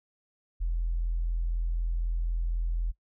sine tone, 42 Hz, E1, 33 cents sharp, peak -25 dBFS, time 0.6-2.92 s, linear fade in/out 20 ms, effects noise-tail reverb RT60 0.1 s tail -21 dB re dry + tanh soft clip ceiling -21 dBFS

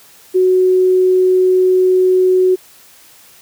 sine tone, 370 Hz, F#4, in tune, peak -8 dBFS, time 0.34-2.56 s, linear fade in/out 20 ms, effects white hiss -44 dBFS RMS until 3.41 s + high-pass 60 Hz 12 dB/octave

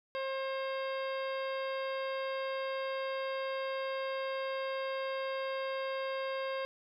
harmonic tone with a mistuned harmonic, 534 Hz, C5, 35 cents sharp, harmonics 1 / 2 / 3 / 4 / 5 / 6 / 7 / 9, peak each -35 / -41 / -45 / -47 / -49 / -51 / -52 / -54 dBFS, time 0.15-6.65 s, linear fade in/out 0 ms, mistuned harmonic 9, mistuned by -19 cents, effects 12-bit

